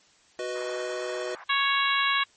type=chord; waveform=square; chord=B major; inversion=second; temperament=equal; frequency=370 / 493.9 / 622.3 Hz; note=F#4 / B4 / D#5; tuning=0 / 0 / 0 cents; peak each=-35 dBFS; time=0.39-1.35 s; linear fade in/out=2 ms
type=band-pass noise; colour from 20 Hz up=white; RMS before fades=-45 dBFS; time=0.55-1.44 s; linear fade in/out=5 ms; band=840 to 1500 Hz; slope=24 dB/octave
type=harmonic tone; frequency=554.4 Hz; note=C#5; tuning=in tune; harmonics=2 / 3 / 4 / 5 / 6 / 7; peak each=-26 / -28 / -29 / -30 / -31 / -31 dBFS; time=1.49-2.24 s; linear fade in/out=10 ms
effects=white hiss -60 dBFS RMS until 2.36 s + MP3 32 kbps